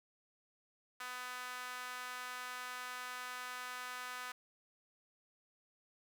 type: tone with high-pass filter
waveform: sawtooth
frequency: 250 Hz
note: B3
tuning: 21 cents sharp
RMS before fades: -45 dBFS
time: 1-4.32 s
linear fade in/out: 5 ms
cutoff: 1300 Hz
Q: 2
effects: none